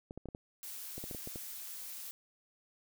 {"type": "clicks", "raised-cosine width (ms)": 2, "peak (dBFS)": -30, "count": 11, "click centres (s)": [0.109, 0.176, 0.257, 0.287, 0.349, 0.98, 1.04, 1.112, 1.148, 1.274, 1.359]}
{"type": "noise", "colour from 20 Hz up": "blue", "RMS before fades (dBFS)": -45, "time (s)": [0.63, 2.11], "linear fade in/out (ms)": 0}
{"effects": []}